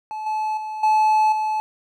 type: tone with level steps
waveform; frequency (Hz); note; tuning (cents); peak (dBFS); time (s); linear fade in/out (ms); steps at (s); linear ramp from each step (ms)
triangle; 863; A5; -34; -25 / -19 / -25 / -12 / -18; 0.11-1.6; 0; 0.26 / 0.57 / 0.83 / 1.32; 5
effects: none